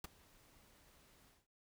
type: noise with ADSR envelope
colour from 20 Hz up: pink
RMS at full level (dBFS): -43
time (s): 0.04-1.47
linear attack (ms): 3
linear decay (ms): 16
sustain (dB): -24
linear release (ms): 190
effects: noise-tail reverb RT60 0.2 s tail -22 dB re dry